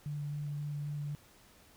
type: tone with vibrato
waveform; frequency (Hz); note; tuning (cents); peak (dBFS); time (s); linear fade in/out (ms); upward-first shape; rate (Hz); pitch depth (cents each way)
sine; 146.4; D3; -5; -35; 0.06-1.15; 0; square; 3.8; 9
effects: pink hiss -61 dBFS RMS until 1.76 s